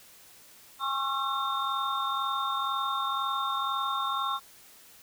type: tone cluster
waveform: sine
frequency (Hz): 814 / 1082 / 1124 / 1352 / 3645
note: G#5 / C#6 / C#6 / E6 / A#7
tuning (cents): -35 / -42 / +24 / +43 / -40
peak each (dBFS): -38 / -30 / -39 / -33 / -36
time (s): 0.79-4.4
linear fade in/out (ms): 50
effects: white hiss -54 dBFS RMS until 5.02 s